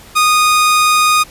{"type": "tone", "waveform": "sawtooth", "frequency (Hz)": 1235, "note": "D#6", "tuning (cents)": -13, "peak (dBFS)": -5, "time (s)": [0.15, 1.24], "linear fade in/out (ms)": 20, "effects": ["pink hiss -39 dBFS RMS until 1.3 s", "resampled to 32000 Hz"]}